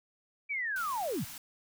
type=linear sweep; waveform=sine; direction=down; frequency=2349 to 77.78 Hz; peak=-31 dBFS; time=0.49-1.25 s; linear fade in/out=20 ms
type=band-stop noise; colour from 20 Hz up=white; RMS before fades=-45 dBFS; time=0.76-1.38 s; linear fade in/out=2 ms; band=330 to 650 Hz; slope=48 dB/octave
effects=none